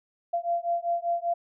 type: beating tone pair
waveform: sine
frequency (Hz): 685 / 690.1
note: F5 / F5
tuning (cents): -34 / -21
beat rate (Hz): 5.1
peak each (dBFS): -28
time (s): 0.33-1.34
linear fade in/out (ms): 10
effects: none